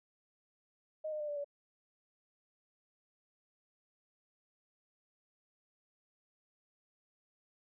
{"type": "tone with pitch steps", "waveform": "sine", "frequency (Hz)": [622.3, 609.5, 597, 584.7, 572.6], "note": ["D#5", "D#5", "D5", "D5", "D5"], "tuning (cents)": [0, -36, 28, -8, -44], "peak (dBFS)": -36, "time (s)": [1.04, 1.445], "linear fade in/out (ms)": 10, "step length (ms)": 81, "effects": []}